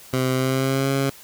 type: tone with pitch glide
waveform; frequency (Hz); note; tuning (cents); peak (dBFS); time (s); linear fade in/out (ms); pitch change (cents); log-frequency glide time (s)
15% pulse; 129.6 to 136.75; C3 to C#3; -16 to -23; -13; 0.13-1.1; 5; +93; 0.34-0.9
effects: white hiss -45 dBFS RMS until 1.23 s